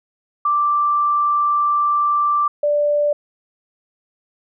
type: tone pair in turn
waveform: sine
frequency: 1174.7 / 587.4 Hz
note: D6 / D5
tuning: 0 / 0 cents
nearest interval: octave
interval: 1200 cents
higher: first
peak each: -14 dBFS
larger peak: neither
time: 0.45-2.48 / 2.63-3.13 s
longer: first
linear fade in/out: 5 ms
effects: none